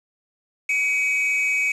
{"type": "tone pair together", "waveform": "triangle", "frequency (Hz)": [2261, 2536], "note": ["C#7", "D#7"], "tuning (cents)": [34, 32], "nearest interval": "major second", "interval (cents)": 198, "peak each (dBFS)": [-19, -22], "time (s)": [0.69, 1.72], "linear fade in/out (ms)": 5, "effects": ["resampled to 24000 Hz", "7-bit"]}